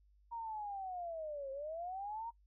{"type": "linear two-way sweep", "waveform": "sine", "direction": "down then up", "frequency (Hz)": [944, 531, 944], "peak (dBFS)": -40, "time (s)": [0.31, 2.31], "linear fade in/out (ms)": 20, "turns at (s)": 1.51, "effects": ["noise-tail reverb RT60 0.1 s tail -22 dB re dry", "added 50 Hz sine -65 dBFS peak until 2.46 s"]}